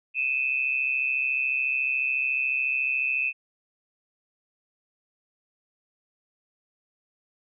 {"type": "tone pair together", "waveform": "sine", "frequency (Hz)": [2503, 2637], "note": ["D#7", "E7"], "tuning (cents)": [10, 0], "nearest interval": "minor second", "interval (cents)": 90, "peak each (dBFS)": -26, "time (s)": [0.14, 3.33], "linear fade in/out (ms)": 50, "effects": []}